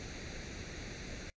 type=noise with comb filter; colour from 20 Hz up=pink; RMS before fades=-44 dBFS; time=0-1.3 s; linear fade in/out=0 ms; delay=0.48 ms; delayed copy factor=+0.65; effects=noise-tail reverb RT60 0.1 s tail -24 dB re dry + resampled to 16000 Hz